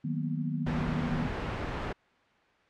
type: chord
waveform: sine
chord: B major seventh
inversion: first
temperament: equal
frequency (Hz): 155.56 / 185 / 233.1 / 246.9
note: D#3 / F#3 / A#3 / B3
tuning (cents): 0 / 0 / 0 / 0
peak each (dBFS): -32 / -38 / -37 / -35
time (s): 0.04-1.27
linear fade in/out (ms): 10
type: noise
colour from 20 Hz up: pink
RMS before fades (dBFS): -33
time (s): 0.66-1.93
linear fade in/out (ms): 10
effects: white hiss -63 dBFS RMS until 2.69 s + low-pass 2000 Hz 12 dB/octave